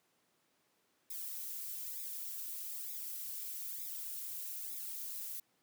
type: noise with flanger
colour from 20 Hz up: violet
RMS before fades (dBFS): -43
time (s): 1.1-5.4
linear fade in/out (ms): 5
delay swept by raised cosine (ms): 0.67 to 3.67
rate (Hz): 1.1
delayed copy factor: -1
effects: pink hiss -75 dBFS RMS until 5.62 s + high-pass 200 Hz 12 dB/octave